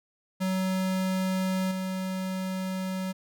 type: tone with level steps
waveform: square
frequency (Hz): 187.7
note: F#3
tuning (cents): +25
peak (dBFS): -26 / -30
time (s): 0.4-3.13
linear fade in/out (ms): 20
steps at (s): 1.71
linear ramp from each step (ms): 5
effects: none